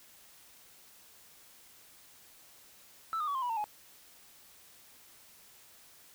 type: tone with pitch steps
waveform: sine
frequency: 1318.5 / 1223.1 / 1134.6 / 1052.6 / 976.4 / 905.8 / 840.3 Hz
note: E6 / D#6 / C#6 / C6 / B5 / A#5 / G#5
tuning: 0 / -30 / +40 / +10 / -20 / -50 / +20 cents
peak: -29 dBFS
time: 3.13-3.641 s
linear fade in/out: 0 ms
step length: 73 ms
effects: tanh soft clip ceiling -29 dBFS + white hiss -58 dBFS RMS until 6.14 s